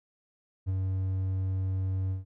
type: tone with ADSR envelope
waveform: triangle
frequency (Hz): 94.6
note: F#2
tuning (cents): +39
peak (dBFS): -23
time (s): 0.66-2.25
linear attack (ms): 31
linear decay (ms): 22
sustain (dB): -2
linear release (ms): 140
effects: none